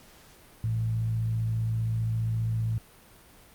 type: tone with frequency modulation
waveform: sine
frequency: 112.4 Hz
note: A2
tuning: 37 cents sharp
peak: -25 dBFS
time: 0.64-2.78 s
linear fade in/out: 0 ms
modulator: 55.1 Hz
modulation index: 0.34
effects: pink hiss -54 dBFS RMS until 3.54 s + Opus 48 kbps